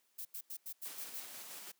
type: noise bursts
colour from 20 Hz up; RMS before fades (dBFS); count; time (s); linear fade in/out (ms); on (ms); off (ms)
violet; -44; 7; 0.18-1.206; 10; 72; 87
type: noise with tremolo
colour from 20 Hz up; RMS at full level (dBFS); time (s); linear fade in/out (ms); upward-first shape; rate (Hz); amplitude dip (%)
white; -48; 0.85-1.72; 10; square; 6.1; 25
effects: white hiss -75 dBFS RMS until 1.79 s + high-pass 200 Hz 12 dB/octave